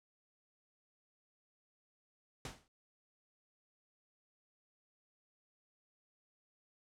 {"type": "noise with exponential decay", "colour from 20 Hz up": "pink", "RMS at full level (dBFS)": -41, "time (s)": [2.45, 2.68], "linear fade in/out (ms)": 2, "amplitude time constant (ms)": 50, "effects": ["low-pass 8000 Hz 12 dB/octave"]}